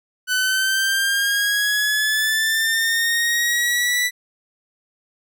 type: linear sweep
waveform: sawtooth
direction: up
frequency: 1496 to 1975.5 Hz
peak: -14 dBFS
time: 0.27-4.11 s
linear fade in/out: 50 ms
effects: none